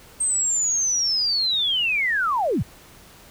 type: linear sweep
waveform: sine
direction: down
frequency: 8430 to 63 Hz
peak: -19 dBFS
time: 0.2-2.63 s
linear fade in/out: 10 ms
effects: pink hiss -48 dBFS RMS until 3.3 s